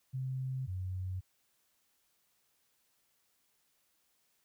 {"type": "tone pair in turn", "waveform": "sine", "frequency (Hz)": [130.81, 92.66], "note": ["C3", "F#2"], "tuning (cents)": [0, 3], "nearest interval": "tritone", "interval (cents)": 597, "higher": "first", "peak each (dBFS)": [-34, -35], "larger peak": "first", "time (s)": [[0.13, 0.67], [0.67, 1.21]], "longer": "neither", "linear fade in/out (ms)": 20, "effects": ["white hiss -75 dBFS RMS until 4.44 s"]}